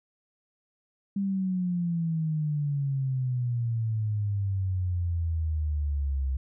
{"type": "exponential sweep", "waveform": "sine", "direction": "down", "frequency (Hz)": [200, 65.41], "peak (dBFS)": -25, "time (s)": [1.16, 6.37], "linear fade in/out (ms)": 5, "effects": []}